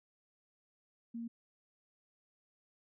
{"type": "tone", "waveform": "sine", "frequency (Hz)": 232.3, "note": "A#3", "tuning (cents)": -6, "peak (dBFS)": -39, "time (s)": [1.14, 1.28], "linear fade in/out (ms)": 10, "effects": []}